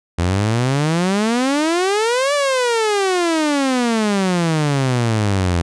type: exponential two-way sweep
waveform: sawtooth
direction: up then down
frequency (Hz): 83.2 to 587.3 to 83.2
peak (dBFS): -11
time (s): 0.18-5.62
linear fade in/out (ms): 10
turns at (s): 2.34
effects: resampled to 22050 Hz